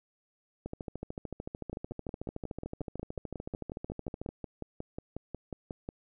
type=two click trains; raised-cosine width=2 ms; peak=-24 / -24 dBFS; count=24 / 50; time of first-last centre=1.73-5.889 / 0.66-4.29 s; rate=5.53 / 13.5 Hz; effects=none